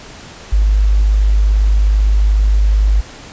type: tone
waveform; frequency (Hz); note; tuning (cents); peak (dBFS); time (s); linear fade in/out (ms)
sine; 51.2; G#1; -24; -8; 0.52-3.01; 10
effects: pink hiss -35 dBFS RMS until 3.32 s + resampled to 16000 Hz